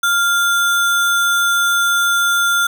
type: tone with sample-and-hold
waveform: sine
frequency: 1396.9 Hz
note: F6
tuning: in tune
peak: -12 dBFS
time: 0.03-2.67 s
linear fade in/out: 5 ms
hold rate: 4900 Hz
effects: none